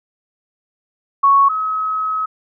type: tone pair in turn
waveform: sine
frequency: 1108.7 / 1278.9 Hz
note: C#6 / D#6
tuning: 0 / +47 cents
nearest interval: major second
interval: 247 cents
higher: second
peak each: -8 / -17 dBFS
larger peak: first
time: 1.23-1.49 / 1.49-2.26 s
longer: second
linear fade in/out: 10 ms
effects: none